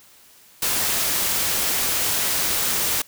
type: noise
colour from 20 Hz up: white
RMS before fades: -22 dBFS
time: 0.62-3.02 s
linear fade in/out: 5 ms
effects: white hiss -51 dBFS RMS until 3.07 s